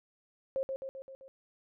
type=tone with echo; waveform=sine; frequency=535 Hz; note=C5; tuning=38 cents sharp; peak=-29 dBFS; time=0.56-0.63 s; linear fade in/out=0 ms; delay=130 ms; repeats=5; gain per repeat=-4 dB; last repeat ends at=1.28 s; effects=none

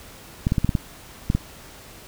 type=clicks; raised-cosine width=5 ms; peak=-7 dBFS; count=8; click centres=0.469 / 0.521 / 0.582 / 0.646 / 0.692 / 0.752 / 1.301 / 1.35 s; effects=pink hiss -44 dBFS RMS until 2.07 s

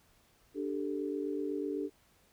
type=chord; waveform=sine; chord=D suspended fourth; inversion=none; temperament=equal; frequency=293.7 / 392 / 440 Hz; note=D4 / G4 / A4; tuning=0 / 0 / 0 cents; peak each=-36 / -37 / -39 dBFS; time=0.54-1.9 s; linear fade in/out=50 ms; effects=pink hiss -67 dBFS RMS until 2.32 s

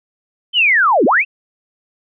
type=linear two-way sweep; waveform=sine; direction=down then up; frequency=3136 to 205.9 to 2773 Hz; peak=-9 dBFS; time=0.53-1.25 s; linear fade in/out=50 ms; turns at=1.05 s; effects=none

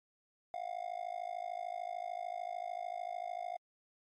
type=tone with amplitude modulation; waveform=triangle; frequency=710 Hz; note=F5; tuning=28 cents sharp; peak=-32 dBFS; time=0.54-3.57 s; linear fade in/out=0 ms; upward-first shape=sine; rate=53.4 Hz; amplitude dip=100%; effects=MP3 48 kbps

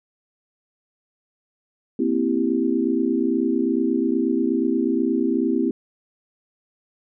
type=chord; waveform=sine; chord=C dominant seventh; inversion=third; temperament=equal; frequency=233.1 / 261.6 / 329.6 / 392 Hz; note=Bb3 / C4 / E4 / G4; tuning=0 / 0 / 0 / 0 cents; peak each=-25 / -22 / -23 / -26 dBFS; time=1.99-5.71 s; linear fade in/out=5 ms; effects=none

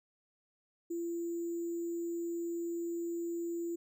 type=tone with sample-and-hold; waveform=sine; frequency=339.9 Hz; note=F4; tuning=47 cents flat; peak=-34 dBFS; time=0.9-3.76 s; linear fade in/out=10 ms; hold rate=7350 Hz; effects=none

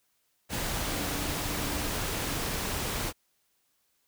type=tone in noise; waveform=sine; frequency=289.8 Hz; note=D4; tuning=23 cents flat; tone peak=-41 dBFS; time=0.86-1.9 s; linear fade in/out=50 ms; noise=pink; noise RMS=-32 dBFS; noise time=0.49-3.13 s; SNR=-12 dB; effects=white hiss -73 dBFS RMS until 4.07 s

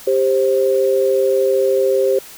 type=tone pair together; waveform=sine; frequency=394.6 / 528 Hz; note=G4 / C5; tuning=+11 / +16 cents; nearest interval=perfect fourth; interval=505 cents; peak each=-15 / -15 dBFS; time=0.07-2.19 s; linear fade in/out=5 ms; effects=white hiss -38 dBFS RMS until 2.37 s

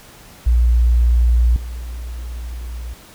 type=tone with level steps; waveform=sine; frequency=59.3 Hz; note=A#1; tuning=30 cents sharp; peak=-10 / -25 dBFS; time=0.46-2.94 s; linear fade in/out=10 ms; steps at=1.56 s; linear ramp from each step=2 ms; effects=pink hiss -43 dBFS RMS until 3.14 s

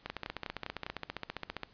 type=two click trains; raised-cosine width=0.3 ms; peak=-20 / -21 dBFS; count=24 / 5; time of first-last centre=0.1-1.633 / 0.06-0.865 s; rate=15 / 4.97 Hz; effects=pink hiss -62 dBFS RMS until 1.73 s + resampled to 11025 Hz

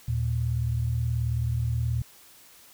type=tone pair together; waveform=sine; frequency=78.4 / 117.09 Hz; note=D#2 / A#2; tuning=+14 / +8 cents; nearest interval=perfect fifth; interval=694 cents; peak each=-29 / -25 dBFS; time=0.08-2.02 s; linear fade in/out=5 ms; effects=white hiss -53 dBFS RMS until 2.73 s

